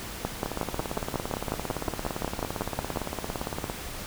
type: two click trains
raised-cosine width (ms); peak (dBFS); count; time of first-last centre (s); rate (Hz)
1; -16 / -13; 58 / 16; 0.46-3.699 / 0.25-2.972; 17.6 / 5.51
effects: pink hiss -38 dBFS RMS until 4.06 s